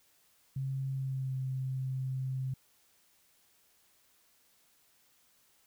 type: tone with pitch glide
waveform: sine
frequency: 134.4 to 131.25 Hz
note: C3 to C3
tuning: +47 to +6 cents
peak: -32 dBFS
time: 0.56-2.54 s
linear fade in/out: 5 ms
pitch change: -41 cents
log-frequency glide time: 0.93-1.36 s
effects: white hiss -68 dBFS RMS until 5.66 s